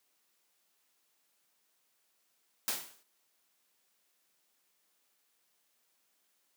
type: noise with exponential decay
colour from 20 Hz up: white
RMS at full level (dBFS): -30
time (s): 2.68-3.03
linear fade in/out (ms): 0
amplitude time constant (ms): 74
effects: white hiss -75 dBFS RMS until 6.56 s + high-pass 200 Hz 12 dB/octave